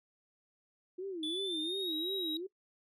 sine tone with vibrato, 349.2 Hz, F4, in tune, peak -37 dBFS, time 0.98-2.47 s, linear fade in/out 10 ms, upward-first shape sine, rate 2.8 Hz, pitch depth 210 cents each way
triangle tone with pitch glide, 3467 to 3825 Hz, A7 to A#7, -26 to +44 cents, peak -34 dBFS, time 1.23-2.37 s, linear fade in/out 2 ms, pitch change +170 cents, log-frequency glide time 1.36-1.94 s
effects noise-tail reverb RT60 0.1 s tail -21 dB re dry

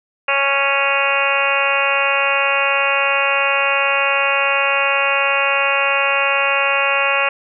harmonic tone, 277.2 Hz, C#4, in tune, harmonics 2 / 3 / 4 / 5 / 6 / 7 / 8 / 9 / 10, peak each -22 / -25 / -22 / -23 / -26 / -26 / -25 / -20 / -21 dBFS, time 0.28-7.29 s, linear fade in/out 5 ms, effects none

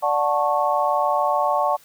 sine chord, D major seventh, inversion none, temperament just, 587.3 / 734.2 / 881 / 1101.2 Hz, D5 / F#5 / A5 / C#6, 0 / -14 / +2 / -12 cents, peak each -23 dBFS, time 0.02-1.77 s, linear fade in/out 20 ms, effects white hiss -52 dBFS RMS until 1.84 s

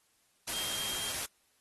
sine tone in noise, 3208 Hz, G7, 39 cents sharp, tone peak -38 dBFS, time 0.53-1.12 s, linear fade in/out 10 ms, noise white, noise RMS -36 dBFS, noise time 0.47-1.26 s, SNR -5 dB, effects white hiss -71 dBFS RMS until 1.6 s + AAC 32 kbps

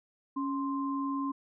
sine tone pair together, 277.2 / 1046.6 Hz, C#4 / C6, 0 / 0 cents, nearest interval octave + major seventh, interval 2300 cents, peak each -31 / -35 dBFS, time 0.36-1.32 s, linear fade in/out 10 ms, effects none

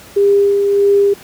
sine tone with tremolo, 401.7 Hz, G4, 42 cents sharp, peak -7 dBFS, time 0.16-1.14 s, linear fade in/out 10 ms, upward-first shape sine, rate 1.6 Hz, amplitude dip 35%, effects pink hiss -38 dBFS RMS until 1.23 s + high-pass 80 Hz 12 dB/octave

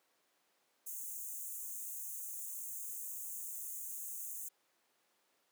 white high-pass noise, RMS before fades -44 dBFS, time 0.86-4.49 s, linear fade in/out 10 ms, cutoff 6300 Hz, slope 96 dB/octave, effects pink hiss -75 dBFS RMS until 5.51 s + high-pass 400 Hz 12 dB/octave

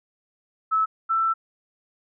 sine tone pair in turn, 1302 / 1331.7 Hz, E6 / E6, -22 / +17 cents, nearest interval unison, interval 39 cents, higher second, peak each -18 / -19 dBFS, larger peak first, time 0.71-0.86 / 1.09-1.34 s, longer second, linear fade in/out 20 ms, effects none

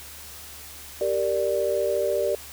sine chord, G minor, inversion none, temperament equal, 392 / 466.2 / 587.3 Hz, G4 / Bb4 / D5, 0 / 0 / 0 cents, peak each -27 / -27 / -24 dBFS, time 1.01-2.35 s, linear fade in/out 2 ms, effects added 73 Hz sine -49 dBFS peak until 2.52 s + white hiss -42 dBFS RMS until 2.52 s

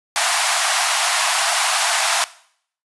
pink high-pass noise, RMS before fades -18 dBFS, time 0.16-2.24 s, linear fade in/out 0 ms, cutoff 650 Hz, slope 96 dB/octave, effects noise-tail reverb RT60 0.6 s tail -18 dB re dry + resampled to 24000 Hz

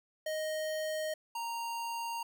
square tone pair in turn, 623 / 928.6 Hz, D#5 / A#5, +2 / -7 cents, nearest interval perfect fifth, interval 691 cents, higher second, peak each -34 / -36 dBFS, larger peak first, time 0.26-1.14 / 1.35-2.23 s, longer neither, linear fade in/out 5 ms, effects none

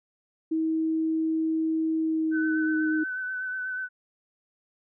sine tone with pitch glide, 320 to 312.3 Hz, D#4 to D#4, +49 to +7 cents, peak -23 dBFS, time 0.51-3.04 s, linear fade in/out 10 ms, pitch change -42 cents, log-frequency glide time 1.99-2.84 s
sine tone with vibrato, 1512 Hz, F#6, 37 cents sharp, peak -29 dBFS, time 2.31-3.89 s, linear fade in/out 50 ms, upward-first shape sine, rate 8.2 Hz, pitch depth 24 cents each way
effects none

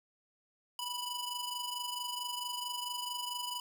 sawtooth ring-modulated tone, 1975.5 Hz, B6, in tune, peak -30 dBFS, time 0.79-3.6 s, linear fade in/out 2 ms, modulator 1000 Hz, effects none

